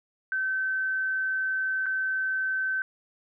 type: tone with dropouts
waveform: sine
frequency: 1537 Hz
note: G6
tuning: 35 cents flat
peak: -25 dBFS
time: 0.32-2.82 s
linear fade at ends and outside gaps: 1 ms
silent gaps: 1.859-1.864 s
effects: none